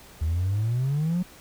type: exponential sweep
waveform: triangle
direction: up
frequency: 75.7 to 185 Hz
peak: -19 dBFS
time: 0.21-1.23 s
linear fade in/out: 10 ms
effects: tanh soft clip ceiling -18 dBFS + pink hiss -49 dBFS RMS until 1.4 s